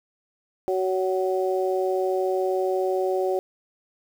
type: harmonic tone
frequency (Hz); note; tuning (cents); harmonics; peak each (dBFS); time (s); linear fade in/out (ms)
187.2; F#3; +20; 2 / 3 / 4; -23 / -27 / -29; 0.68-3.39; 0
effects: 8-bit